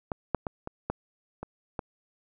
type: clicks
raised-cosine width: 1 ms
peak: -16 / -10 / -17 / -21 / -14 / -22 / -17 dBFS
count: 7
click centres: 0.118 / 0.347 / 0.468 / 0.674 / 0.9 / 1.43 / 1.792 s
effects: none